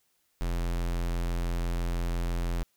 square tone, 43 Hz, F1, 26 cents flat, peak -28 dBFS, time 0.41-2.63 s, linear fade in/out 0 ms, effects white hiss -72 dBFS RMS until 2.76 s

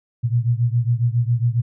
sine beating tone pair, 116.54 / 123.84 Hz, A#2 / B2, 0 / +5 cents, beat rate 7.3 Hz, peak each -18 / -20 dBFS, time 0.23-1.62 s, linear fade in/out 20 ms, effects none

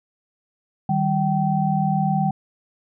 sine tone cluster, 154.7 / 194.1 / 772 Hz, D#3 / G3 / G5, -10 / -17 / -27 cents, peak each -22 dBFS, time 0.89-2.31 s, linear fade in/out 5 ms, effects none

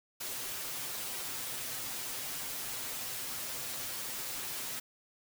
white noise with comb filter, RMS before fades -39 dBFS, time 0.2-4.8 s, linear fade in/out 10 ms, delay 7.8 ms, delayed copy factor +0.75, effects none

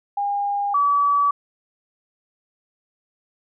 sine tone pair in turn, 810 / 1145.5 Hz, G#5 / D6, -43 / -44 cents, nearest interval tritone, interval 599 cents, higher second, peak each -20 / -15 dBFS, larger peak second, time 0.17-0.74 / 0.74-1.31 s, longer neither, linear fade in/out 5 ms, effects none

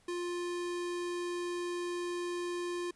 square tone, 351.1 Hz, F4, 9 cents sharp, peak -35 dBFS, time 0.08-2.91 s, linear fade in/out 5 ms, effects pink hiss -67 dBFS RMS until 2.95 s + resampled to 24000 Hz

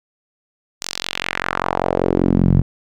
sawtooth tone with band-pass filter sweep, 45.15 Hz, F#1, 42 cents flat, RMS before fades -18 dBFS, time 0.81-2.62 s, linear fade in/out 10 ms, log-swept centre 6300 to 130 Hz, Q 1.9, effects none

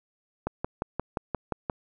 click train, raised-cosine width 1 ms, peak -14 dBFS, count 8, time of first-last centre 0.47-1.698 s, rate 5.7 Hz, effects none

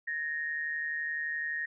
sine tone pair together, 1707.3 / 1859 Hz, G#6 / A#6, +47 / -5 cents, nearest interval minor second, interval 148 cents, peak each -39 / -32 dBFS, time 0.07-1.66 s, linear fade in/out 10 ms, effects none

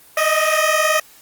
15% pulse beating tone pair, 614 / 633 Hz, D#5 / D#5, -23 / +30 cents, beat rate 19 Hz, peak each -11 dBFS, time 0.17-1 s, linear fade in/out 5 ms, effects white hiss -47 dBFS RMS until 1.21 s + Opus 24 kbps

